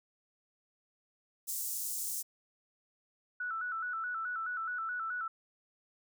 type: high-pass noise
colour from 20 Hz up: pink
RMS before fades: -37 dBFS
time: 1.47-2.23 s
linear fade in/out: 20 ms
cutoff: 6800 Hz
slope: 24 dB/octave
type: tone with vibrato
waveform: sine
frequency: 1396.9 Hz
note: F6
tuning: in tune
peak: -34 dBFS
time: 3.4-5.28 s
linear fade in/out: 5 ms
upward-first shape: square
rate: 4.7 Hz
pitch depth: 90 cents each way
effects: none